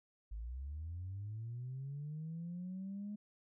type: linear sweep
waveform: sine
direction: up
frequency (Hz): 50.5 to 209.9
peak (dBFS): -40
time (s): 0.31-3.16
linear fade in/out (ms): 10
effects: tanh soft clip ceiling -37 dBFS